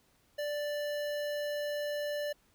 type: tone with notch filter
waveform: square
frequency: 587.3 Hz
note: D5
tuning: in tune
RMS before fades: -35 dBFS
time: 0.38-2.33 s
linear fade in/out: 10 ms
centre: 8200 Hz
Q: 1.3
effects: pink hiss -69 dBFS RMS until 2.54 s